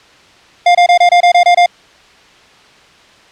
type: tone bursts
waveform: square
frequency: 704 Hz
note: F5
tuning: 14 cents sharp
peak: -5 dBFS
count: 9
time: 0.66-1.661 s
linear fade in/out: 5 ms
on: 89 ms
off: 25 ms
effects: white hiss -43 dBFS RMS until 3.31 s + low-pass 4000 Hz 12 dB/octave